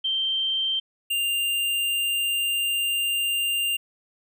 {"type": "tone pair in turn", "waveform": ["sine", "square"], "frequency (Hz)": [3136, 2794], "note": ["G7", "F7"], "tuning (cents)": [0, 0], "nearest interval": "major second", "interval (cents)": 200, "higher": "first", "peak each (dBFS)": [-22, -23], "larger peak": "first", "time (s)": [[0.04, 0.8], [1.1, 3.77]], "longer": "second", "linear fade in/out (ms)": 10, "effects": []}